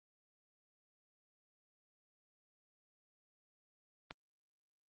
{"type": "click", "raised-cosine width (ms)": 0.3, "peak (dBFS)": -27, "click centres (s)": 4.109, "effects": ["high-pass 80 Hz 12 dB/octave", "Opus 24 kbps"]}